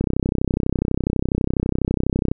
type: click train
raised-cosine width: 3 ms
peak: -6 dBFS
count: 75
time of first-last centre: 0.01-2.315 s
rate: 32.1 Hz
effects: none